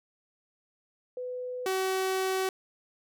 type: tone pair in turn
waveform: sine / sawtooth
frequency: 500 / 378.6 Hz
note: B4 / F#4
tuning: +21 / +40 cents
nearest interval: perfect fourth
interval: 481 cents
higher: first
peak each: -33 / -23 dBFS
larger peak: second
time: 1.17-1.66 / 1.66-2.49 s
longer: second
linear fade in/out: 2 ms
effects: none